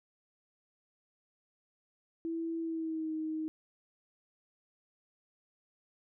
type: tone with pitch glide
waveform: sine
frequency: 329.6 to 314.2 Hz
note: E4 to D#4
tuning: 0 to +17 cents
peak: -33 dBFS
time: 2.25-3.48 s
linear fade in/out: 0 ms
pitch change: -83 cents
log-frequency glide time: 2.6-3.13 s
effects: none